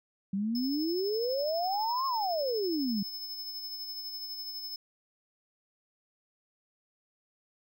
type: exponential two-way sweep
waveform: sine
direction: up then down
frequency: 190 to 1100 to 190 Hz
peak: -28 dBFS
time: 0.33-3.03 s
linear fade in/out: 5 ms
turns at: 2.06 s
type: tone with tremolo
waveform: square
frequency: 5220 Hz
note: E8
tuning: 18 cents flat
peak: -36 dBFS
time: 0.55-4.76 s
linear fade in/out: 2 ms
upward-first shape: sine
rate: 12 Hz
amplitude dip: 40%
effects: none